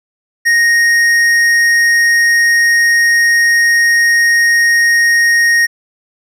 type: tone with tanh clipping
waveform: triangle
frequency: 1864.7 Hz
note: A#6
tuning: in tune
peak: -9 dBFS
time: 0.45-5.67 s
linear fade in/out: 20 ms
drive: 15 dB
effects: none